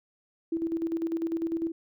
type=tone with tremolo; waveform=sine; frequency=329.6 Hz; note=E4; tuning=in tune; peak=-25 dBFS; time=0.52-1.72 s; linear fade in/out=5 ms; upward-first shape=square; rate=10 Hz; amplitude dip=55%; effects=none